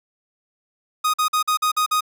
45% pulse tone bursts, 1244.5 Hz, D#6, in tune, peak -17 dBFS, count 7, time 1.04-2.008 s, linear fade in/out 10 ms, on 98 ms, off 47 ms, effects none

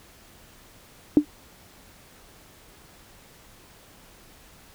sine tone with exponential decay, 296.7 Hz, D4, 18 cents sharp, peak -7 dBFS, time 1.17-1.25 s, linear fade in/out 1 ms, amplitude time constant 17 ms, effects pink hiss -52 dBFS RMS until 4.74 s

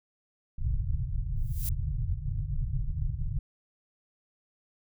pink low-pass noise, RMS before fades -30 dBFS, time 0.58-3.39 s, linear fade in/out 5 ms, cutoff 150 Hz, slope 96 dB/octave
violet noise with exponential growth, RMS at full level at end -32 dBFS, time 1.37-1.69 s, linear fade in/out 0 ms, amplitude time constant 68 ms
effects none

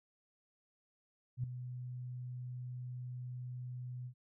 sine tone with ADSR envelope, 124.7 Hz, B2, 17 cents sharp, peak -31 dBFS, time 1.37-4.14 s, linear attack 67 ms, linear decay 4 ms, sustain -10 dB, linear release 80 ms, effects none

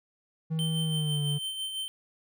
triangle tone with pitch glide, 160 to 145.88 Hz, D#3 to D3, +49 to -11 cents, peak -25 dBFS, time 0.5-1.39 s, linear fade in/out 20 ms, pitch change -160 cents, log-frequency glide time 0.83-1.23 s
square tone with tremolo, 3102 Hz, G7, 19 cents flat, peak -31 dBFS, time 0.59-1.88 s, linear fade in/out 0 ms, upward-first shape sine, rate 6 Hz, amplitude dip 45%
effects none

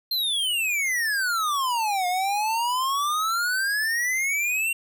square exponential two-way sweep, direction down then up, 4217 to 710 to 2768 Hz, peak -23 dBFS, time 0.11-4.73 s, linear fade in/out 5 ms, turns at 2.07 s, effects none

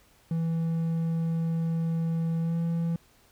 triangle tone with pitch glide, 164.6 to 167.28 Hz, E3 to E3, -2 to +26 cents, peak -23 dBFS, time 0.31-2.96 s, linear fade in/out 2 ms, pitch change +28 cents, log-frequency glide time 2.4-2.57 s, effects pink hiss -61 dBFS RMS until 3.31 s

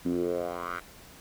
10% pulse tone with band-pass filter sweep, 87.31 Hz, F2, in tune, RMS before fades -31 dBFS, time 0.05-0.8 s, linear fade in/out 10 ms, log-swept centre 240 to 1600 Hz, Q 3.6, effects pink hiss -51 dBFS RMS until 1.2 s

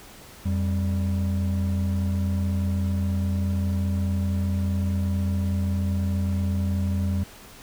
triangle tone pair together, 87.4 / 195.64 Hz, F2 / G3, +2 / -3 cents, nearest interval octave + major second, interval 1395 cents, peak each -21 / -25 dBFS, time 0.45-7.24 s, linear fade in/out 10 ms, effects pink hiss -46 dBFS RMS until 7.62 s

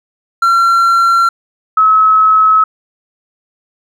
triangle / sine tone pair in turn, 1365 / 1288.4 Hz, F6 / E6, -40 / -40 cents, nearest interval minor second, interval 100 cents, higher first, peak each -5 dBFS, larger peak neither, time 0.42-1.29 / 1.77-2.64 s, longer neither, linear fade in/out 5 ms, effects none

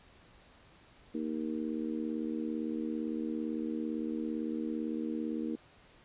harmonic tone, 77.78 Hz, D#2, in tune, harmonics 3 / 4 / 5 / 6, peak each -36 / -36 / -45 / -43 dBFS, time 1.14-5.56 s, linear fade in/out 10 ms, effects pink hiss -60 dBFS RMS until 6.04 s + resampled to 8000 Hz

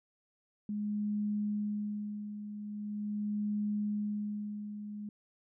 sine tone with tremolo, 208.4 Hz, G#3, 6 cents sharp, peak -30 dBFS, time 0.69-5.09 s, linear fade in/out 2 ms, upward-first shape sine, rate 0.42 Hz, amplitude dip 65%, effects none

